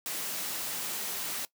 white high-pass noise, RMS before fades -35 dBFS, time 0.06-1.45 s, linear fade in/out 0 ms, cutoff 130 Hz, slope 24 dB/octave, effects noise-tail reverb RT60 0.1 s tail -20 dB re dry

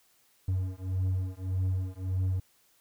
triangle beating tone pair, 92.5 / 94.2 Hz, F#2 / F#2, 0 / +32 cents, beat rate 1.7 Hz, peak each -29 dBFS, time 0.48-2.4 s, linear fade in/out 5 ms, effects white hiss -66 dBFS RMS until 2.8 s

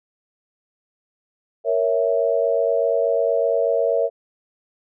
sine chord, A# diminished, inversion none, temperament equal, 466.2 / 554.4 / 659.3 Hz, A#4 / C#5 / E5, 0 / 0 / 0 cents, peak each -21 dBFS, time 1.64-4.1 s, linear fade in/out 50 ms, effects none

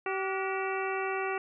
harmonic tone with a mistuned harmonic, 384.3 Hz, G4, 34 cents flat, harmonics 1 / 2 / 3 / 4 / 5 / 6 / 7, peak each -33 / -36 / -38 / -39 / -40 / -41 / -41 dBFS, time 0.06-1.38 s, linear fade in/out 2 ms, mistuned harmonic 4, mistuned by -94 cents, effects none

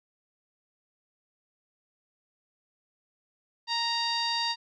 sawtooth tone with low-pass filter, 932 Hz, A#5, 1 cent flat, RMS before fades -29 dBFS, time 3.67-4.56 s, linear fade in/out 50 ms, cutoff 4400 Hz, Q 10, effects none

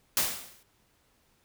white noise with exponential decay, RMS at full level -23 dBFS, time 0.17-0.63 s, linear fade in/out 1 ms, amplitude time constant 100 ms, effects pink hiss -68 dBFS RMS until 1.44 s

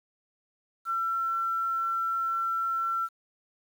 sine tone with quantisation, 1349 Hz, E6, 40 cents sharp, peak -26 dBFS, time 0.85-3.09 s, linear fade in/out 50 ms, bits 9, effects none

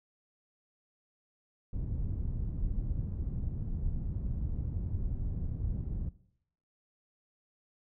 pink low-pass noise, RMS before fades -34 dBFS, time 1.73-6.09 s, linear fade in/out 5 ms, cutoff 130 Hz, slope 12 dB/octave, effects noise-tail reverb RT60 0.7 s tail -18 dB re dry

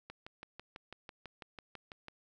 click train, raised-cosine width 0.3 ms, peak -30 dBFS, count 13, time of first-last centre 0.1-2.083 s, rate 6.05 Hz, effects none

